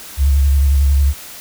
sine tone with vibrato, 69.7 Hz, C#2, 10 cents sharp, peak -9 dBFS, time 0.17-1.14 s, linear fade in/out 50 ms, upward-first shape sine, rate 11 Hz, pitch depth 53 cents each way, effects white hiss -34 dBFS RMS until 1.4 s

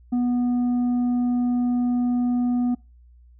triangle tone with tanh clipping, 244.9 Hz, B3, 14 cents flat, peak -20 dBFS, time 0.12-2.75 s, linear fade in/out 10 ms, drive 9 dB, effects noise-tail reverb RT60 0.3 s tail -26 dB re dry + added 60 Hz sine -48 dBFS peak until 3.39 s

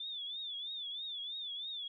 sine tone with vibrato, 3520 Hz, A7, in tune, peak -39 dBFS, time 0-1.88 s, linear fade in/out 5 ms, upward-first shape triangle, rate 3.1 Hz, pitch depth 130 cents each way, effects none

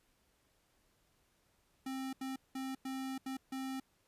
square tone bursts at uneven times, 264.6 Hz, C4, 20 cents sharp, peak -39 dBFS, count 6, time 1.86-2.13 / 2.21-2.36 / 2.55-2.75 / 2.85-3.18 / 3.26-3.37 / 3.52-3.8 s, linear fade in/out 5 ms, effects pink hiss -74 dBFS RMS until 4.07 s + resampled to 32000 Hz

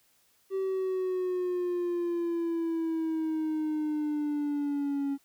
triangle exponential sweep, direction down, 386.1 to 277.2 Hz, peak -25 dBFS, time 0.5-5.18 s, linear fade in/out 50 ms, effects tanh soft clip ceiling -21 dBFS + white hiss -67 dBFS RMS until 5.24 s

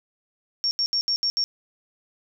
sine tone bursts at uneven times, 5510 Hz, F8, 24 cents flat, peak -20 dBFS, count 6, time 0.64-0.71 / 0.79-0.86 / 0.93-1.01 / 1.08-1.16 / 1.23-1.3 / 1.37-1.44 s, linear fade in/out 0 ms, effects none

